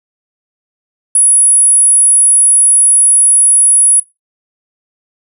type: tone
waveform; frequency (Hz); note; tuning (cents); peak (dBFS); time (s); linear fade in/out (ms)
sine; 10240; D#9; +49; -3; 1.15-4; 5
effects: noise-tail reverb RT60 0.2 s tail -17 dB re dry + tanh soft clip ceiling -1 dBFS